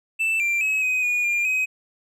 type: tone with pitch steps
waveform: triangle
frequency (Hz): 2650 / 2366 / 2563 / 2513 / 2450 / 2402 / 2525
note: E7 / D7 / E7 / D#7 / D#7 / D7 / D#7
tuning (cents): +9 / +12 / -49 / +17 / -27 / +38 / +25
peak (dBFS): -18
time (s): 0.19-1.66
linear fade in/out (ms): 20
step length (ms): 210
effects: none